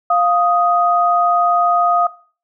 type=tone pair together; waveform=sine; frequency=700 / 1247.3 Hz; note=F5 / D#6; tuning=+4 / +4 cents; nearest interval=minor seventh; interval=1000 cents; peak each=-14 dBFS; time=0.1-2.07 s; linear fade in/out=5 ms; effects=noise-tail reverb RT60 0.4 s tail -19 dB re dry